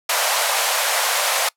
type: band-pass noise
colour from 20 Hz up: pink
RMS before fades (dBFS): -20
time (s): 0.09-1.49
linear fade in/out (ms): 5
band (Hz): 540 to 14000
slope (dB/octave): 48
effects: noise-tail reverb RT60 0.1 s tail -23 dB re dry